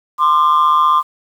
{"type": "tone pair together", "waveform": "sine", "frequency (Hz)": [1042.8, 1198], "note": ["C6", "D6"], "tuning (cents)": [-6, 34], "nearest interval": "major second", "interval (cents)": 240, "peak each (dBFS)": -10, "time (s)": [0.18, 1.03], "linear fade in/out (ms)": 50, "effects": ["tanh soft clip ceiling -6 dBFS", "7-bit"]}